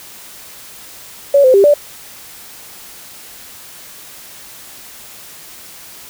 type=tone with pitch steps; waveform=sine; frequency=563 / 515 / 395.9 / 584 Hz; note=C#5 / C5 / G4 / D5; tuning=+27 / -28 / +17 / -10 cents; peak=-5 dBFS; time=1.34-1.74 s; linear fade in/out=5 ms; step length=100 ms; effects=white hiss -36 dBFS RMS until 6.09 s